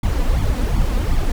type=noise with flanger; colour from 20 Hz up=brown; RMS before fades=-17 dBFS; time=0.03-1.32 s; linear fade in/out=5 ms; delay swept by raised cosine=0.88 to 4.08 ms; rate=2.7 Hz; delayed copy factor=+0.7; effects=none